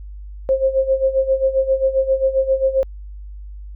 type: tone with tremolo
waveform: sine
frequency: 532 Hz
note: C5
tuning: 29 cents sharp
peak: -11 dBFS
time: 0.49-2.83 s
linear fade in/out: 0 ms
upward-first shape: sine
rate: 7.5 Hz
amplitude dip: 80%
effects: added 50 Hz sine -31 dBFS peak until 3.75 s